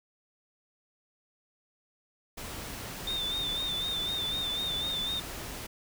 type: noise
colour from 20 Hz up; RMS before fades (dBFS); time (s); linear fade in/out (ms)
pink; -40; 2.37-5.67; 10
type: tone with vibrato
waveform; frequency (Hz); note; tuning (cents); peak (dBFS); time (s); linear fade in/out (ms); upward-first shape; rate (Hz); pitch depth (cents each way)
sine; 3597; A7; +37; -30; 3.07-5.2; 5; sine; 4; 53
effects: none